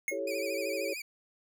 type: tone with exponential decay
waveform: square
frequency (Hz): 2163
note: C#7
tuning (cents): -43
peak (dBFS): -26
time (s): 0.08-0.19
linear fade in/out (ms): 1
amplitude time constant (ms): 23
type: chord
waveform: sine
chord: A dominant seventh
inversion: second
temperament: equal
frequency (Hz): 329.6 / 392 / 440 / 554.4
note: E4 / G4 / A4 / C#5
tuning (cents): 0 / 0 / 0 / 0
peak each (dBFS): -40 / -38 / -39 / -34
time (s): 0.11-0.94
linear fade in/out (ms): 10
type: tone with vibrato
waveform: sawtooth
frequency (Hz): 2384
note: D7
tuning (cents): +25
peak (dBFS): -34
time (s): 0.27-1.02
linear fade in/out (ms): 5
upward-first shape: sine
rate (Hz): 13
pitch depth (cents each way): 84
effects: none